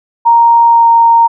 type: tone with pitch glide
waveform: sine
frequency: 932.3 to 925.9 Hz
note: A#5 to A#5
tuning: 0 to -12 cents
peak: -3 dBFS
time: 0.25-1.28 s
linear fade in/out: 20 ms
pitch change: -12 cents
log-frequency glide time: 0.68-0.88 s
effects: none